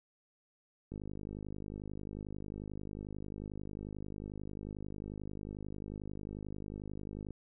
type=click train; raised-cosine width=3 ms; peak=-30 dBFS; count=328; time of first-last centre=0.92-7.307 s; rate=51.2 Hz; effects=none